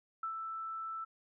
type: tone with ADSR envelope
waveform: sine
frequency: 1323 Hz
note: E6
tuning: 6 cents sharp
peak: -34 dBFS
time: 0.23-1.05 s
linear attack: 4 ms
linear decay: 91 ms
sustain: -4 dB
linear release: 14 ms
effects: none